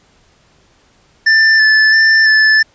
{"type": "tone with vibrato", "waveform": "square", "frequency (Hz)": 1760, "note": "A6", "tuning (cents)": 0, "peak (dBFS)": -7, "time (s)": [1.26, 2.63], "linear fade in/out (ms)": 10, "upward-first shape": "square", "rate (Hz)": 1.5, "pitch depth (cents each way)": 16, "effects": ["pink hiss -52 dBFS RMS until 2.74 s", "resampled to 16000 Hz"]}